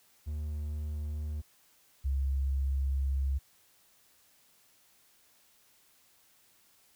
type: tone pair in turn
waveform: triangle / sine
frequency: 75.2 / 67.81 Hz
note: D2 / C#2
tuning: +42 / -38 cents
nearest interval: major second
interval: 180 cents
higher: first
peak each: -31 / -27 dBFS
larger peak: second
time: 0.26-1.42 / 2.04-3.39 s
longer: second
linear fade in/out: 20 ms
effects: white hiss -65 dBFS RMS until 6.95 s